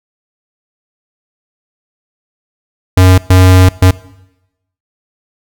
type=tone bursts at uneven times; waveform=square; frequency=92.5 Hz; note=F#2; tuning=in tune; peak=-3 dBFS; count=3; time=2.97-3.18 / 3.3-3.69 / 3.82-3.91 s; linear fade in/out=5 ms; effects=noise-tail reverb RT60 0.9 s tail -20 dB re dry